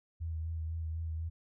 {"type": "tone with vibrato", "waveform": "sine", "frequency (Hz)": 81, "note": "E2", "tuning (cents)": -30, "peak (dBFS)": -34, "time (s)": [0.2, 1.3], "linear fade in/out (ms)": 20, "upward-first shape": "sine", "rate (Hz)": 4, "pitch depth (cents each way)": 29, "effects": []}